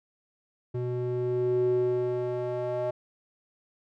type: tone with band-pass filter sweep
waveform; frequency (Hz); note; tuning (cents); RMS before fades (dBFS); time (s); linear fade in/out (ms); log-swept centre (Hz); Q
square; 123.47; B2; 0; -28; 0.74-2.91; 10; 260 to 590; 4.5
effects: none